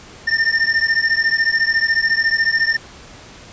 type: beating tone pair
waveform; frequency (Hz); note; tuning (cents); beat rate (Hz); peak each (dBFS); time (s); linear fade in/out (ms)
square; 1800 / 1814; A6 / A#6; +39 / -48; 14; -18; 0.27-2.77; 10
effects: pink hiss -40 dBFS RMS until 3.52 s + resampled to 16000 Hz